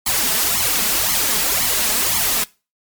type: noise with flanger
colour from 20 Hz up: white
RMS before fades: -18 dBFS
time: 0.06-2.44 s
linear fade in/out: 5 ms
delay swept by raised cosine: 0.93 to 4.73 ms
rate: 1.9 Hz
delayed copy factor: +0.8
effects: noise-tail reverb RT60 0.3 s tail -22 dB re dry + MP3 96 kbps